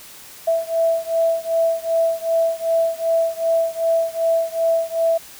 sine beating tone pair, 659.3 / 661.9 Hz, E5 / E5, 0 / +7 cents, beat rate 2.6 Hz, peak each -19 / -20 dBFS, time 0.47-5.18 s, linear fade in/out 10 ms, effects white hiss -41 dBFS RMS until 5.39 s

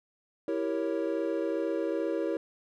triangle chord, E diminished seventh, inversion none, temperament equal, 329.6 / 392 / 466.2 / 554.4 Hz, E4 / G4 / Bb4 / Db5, 0 / 0 / 0 / 0 cents, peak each -30 / -33 / -32 / -32 dBFS, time 0.48-2.37 s, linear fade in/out 2 ms, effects none

